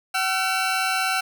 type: tone pair together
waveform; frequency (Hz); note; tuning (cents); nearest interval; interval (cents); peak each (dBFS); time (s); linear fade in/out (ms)
20% pulse; 757.7 / 1350; F#5 / E6; +41 / +41; minor seventh; 1000; -19; 0.14-1.21; 10
effects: none